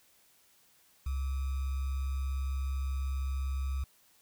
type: tone with sample-and-hold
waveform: sine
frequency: 67.2 Hz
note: C2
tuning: 47 cents sharp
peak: -30 dBFS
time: 1.06-3.84 s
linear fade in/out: 5 ms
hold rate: 1225 Hz
effects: white hiss -65 dBFS RMS until 4.21 s